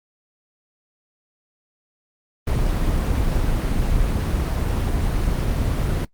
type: noise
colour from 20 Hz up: brown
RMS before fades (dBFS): -20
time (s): 2.47-6.05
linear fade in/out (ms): 5
effects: noise-tail reverb RT60 0.1 s tail -22 dB re dry + Opus 24 kbps